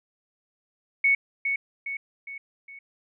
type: tone with echo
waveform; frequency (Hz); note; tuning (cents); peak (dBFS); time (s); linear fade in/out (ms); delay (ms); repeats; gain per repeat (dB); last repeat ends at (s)
sine; 2217; C#7; 0; -17; 1.04-1.15; 5; 410; 4; -6; 2.79
effects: none